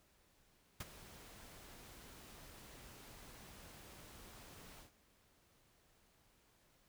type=noise with ADSR envelope; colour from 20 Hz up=pink; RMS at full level=-43 dBFS; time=0.8-4.92 s; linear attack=6 ms; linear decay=30 ms; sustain=-14 dB; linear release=130 ms; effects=pink hiss -72 dBFS RMS until 6.88 s